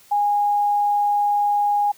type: tone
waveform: sine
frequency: 822 Hz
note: G#5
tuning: 18 cents flat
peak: -16 dBFS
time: 0.11-1.92 s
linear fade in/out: 10 ms
effects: white hiss -51 dBFS RMS until 1.97 s